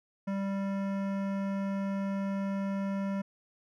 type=tone with hard clipping; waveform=sine; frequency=196.3 Hz; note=G3; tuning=3 cents sharp; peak=-32 dBFS; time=0.27-3.22 s; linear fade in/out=10 ms; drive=16 dB; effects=none